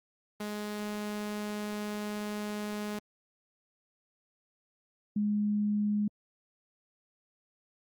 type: tone pair in turn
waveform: sawtooth / sine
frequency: 209 / 208.1 Hz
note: G#3 / G#3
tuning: +11 / +4 cents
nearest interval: unison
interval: 7 cents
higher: first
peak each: -30 / -26 dBFS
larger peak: second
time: 0.4-2.99 / 5.16-6.08 s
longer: first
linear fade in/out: 5 ms
effects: Opus 32 kbps